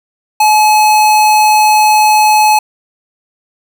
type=tone; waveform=square; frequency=854 Hz; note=G#5; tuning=48 cents sharp; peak=-6 dBFS; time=0.4-2.59 s; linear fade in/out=5 ms; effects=none